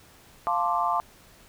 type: chord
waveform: sine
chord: D minor seventh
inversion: first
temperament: equal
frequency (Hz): 698.5 / 880 / 1046.5 / 1174.7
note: F5 / A5 / C6 / D6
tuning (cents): 0 / 0 / 0 / 0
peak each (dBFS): -28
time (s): 0.47-1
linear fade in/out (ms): 0
effects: pink hiss -54 dBFS RMS until 1.48 s